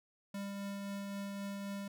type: tone with tremolo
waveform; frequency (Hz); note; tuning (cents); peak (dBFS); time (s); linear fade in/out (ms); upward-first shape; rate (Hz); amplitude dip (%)
square; 199.3; G3; +29; -39; 0.34-1.88; 5; triangle; 3.8; 25
effects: none